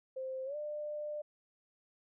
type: tone with pitch glide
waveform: sine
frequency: 523.3 to 597.7 Hz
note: C5 to D5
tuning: 0 to +30 cents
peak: -37 dBFS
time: 0.16-1.22 s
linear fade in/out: 10 ms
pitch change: +230 cents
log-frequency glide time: 0.45-0.56 s
effects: none